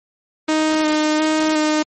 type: tone with vibrato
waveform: sawtooth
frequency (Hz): 309.1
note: D#4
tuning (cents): -11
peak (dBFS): -11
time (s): 0.48-1.83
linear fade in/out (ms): 10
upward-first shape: square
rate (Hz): 1.4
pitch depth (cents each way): 15
effects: MP3 32 kbps